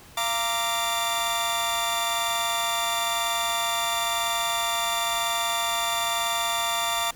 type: tone cluster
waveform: sawtooth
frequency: 688 / 929 / 1173 / 3540 Hz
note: F5 / A#5 / D6 / A7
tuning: -26 / -6 / -2 / +10 cents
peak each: -26 dBFS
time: 0.17-7.11 s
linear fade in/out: 5 ms
effects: pink hiss -49 dBFS RMS until 7.15 s